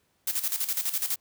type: noise with tremolo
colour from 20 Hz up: blue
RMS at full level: -27 dBFS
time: 0.27-1.16 s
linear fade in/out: 5 ms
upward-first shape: square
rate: 12 Hz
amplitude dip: 70%
effects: pink hiss -70 dBFS RMS until 1.2 s + high-pass 60 Hz 12 dB/octave